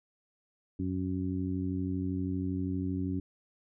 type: harmonic tone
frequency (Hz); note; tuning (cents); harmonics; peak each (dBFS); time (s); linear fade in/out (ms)
92.6; F#2; +2; 1 / 2 / 3 / 4; -35 / -36 / -33 / -44; 0.79-3.2; 5
effects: none